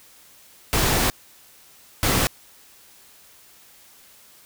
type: noise bursts at uneven times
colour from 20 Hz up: pink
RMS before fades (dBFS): -20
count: 2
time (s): 0.73-1.1 / 2.03-2.27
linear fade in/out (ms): 0
effects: white hiss -51 dBFS RMS until 4.45 s